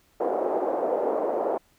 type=band-pass noise; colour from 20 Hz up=white; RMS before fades=-26 dBFS; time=0.2-1.58 s; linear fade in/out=5 ms; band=370 to 670 Hz; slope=24 dB/octave; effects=pink hiss -63 dBFS RMS until 1.78 s